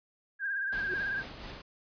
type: tone with vibrato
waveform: sine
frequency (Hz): 1600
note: G6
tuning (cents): +35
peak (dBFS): -30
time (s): 0.39-1.24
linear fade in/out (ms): 50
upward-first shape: triangle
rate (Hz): 18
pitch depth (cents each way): 68
type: noise with tremolo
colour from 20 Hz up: pink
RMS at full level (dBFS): -42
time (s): 0.72-1.62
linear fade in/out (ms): 10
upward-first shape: triangle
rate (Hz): 4.3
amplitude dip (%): 45
type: tone with exponential growth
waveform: sine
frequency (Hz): 366.4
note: F#4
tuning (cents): -17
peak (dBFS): -31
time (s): 0.82-0.94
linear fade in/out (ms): 1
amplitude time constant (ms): 24
effects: resampled to 11025 Hz